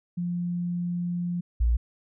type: tone pair in turn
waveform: sine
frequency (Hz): 175 / 58.4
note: F3 / A#1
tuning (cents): +4 / +4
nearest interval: octave + perfect fifth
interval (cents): 1900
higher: first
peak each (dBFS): -26 / -19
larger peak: second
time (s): 0.17-1.41 / 1.6-1.77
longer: first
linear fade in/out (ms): 10
effects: none